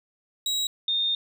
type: tone pair in turn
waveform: 35% pulse / sine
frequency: 3845 / 3653 Hz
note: B7 / A#7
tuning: -47 / -36 cents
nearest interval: minor second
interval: 89 cents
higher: first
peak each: -22 dBFS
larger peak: neither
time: 0.46-0.67 / 0.88-1.15 s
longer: second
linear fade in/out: 2 ms
effects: none